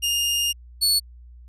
sawtooth tone pair in turn, 2826 / 4416 Hz, F7 / C#8, +20 / -7 cents, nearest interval minor sixth, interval 773 cents, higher second, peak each -17 / -14 dBFS, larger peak second, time 0.02-0.53 / 0.81-1 s, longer first, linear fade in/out 20 ms, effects added 60 Hz sine -42 dBFS peak until 1.48 s + resampled to 32000 Hz

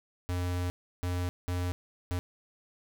square tone bursts at uneven times, 89.2 Hz, F2, 37 cents sharp, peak -30 dBFS, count 4, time 0.29-0.7 / 1.03-1.29 / 1.48-1.72 / 2.11-2.19 s, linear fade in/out 0 ms, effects none

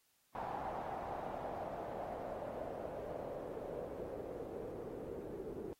white noise with low-pass filter sweep, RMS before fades -44 dBFS, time 0.35-5.73 s, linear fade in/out 0 ms, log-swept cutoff 840 to 400 Hz, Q 3.6, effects white hiss -75 dBFS RMS until 5.79 s + AAC 48 kbps

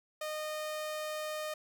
sawtooth tone, 614 Hz, D#5, 23 cents flat, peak -32 dBFS, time 0.21-1.54 s, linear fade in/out 5 ms, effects none

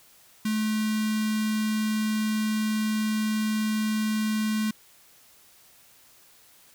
square tone with notch filter, 215.9 Hz, A3, 33 cents flat, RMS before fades -26 dBFS, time 0.45-4.71 s, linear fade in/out 5 ms, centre 620 Hz, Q 0.58, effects white hiss -56 dBFS RMS until 6.74 s

